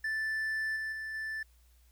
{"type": "tone with level steps", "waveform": "triangle", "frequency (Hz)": 1760, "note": "A6", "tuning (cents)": 0, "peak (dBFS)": [-29, -32, -35, -33], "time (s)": [0.04, 1.43], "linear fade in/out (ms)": 5, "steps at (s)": [0.76, 0.92, 1.14], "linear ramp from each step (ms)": 5, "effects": ["added 60 Hz sine -60 dBFS peak until 1.91 s", "white hiss -70 dBFS RMS until 1.91 s"]}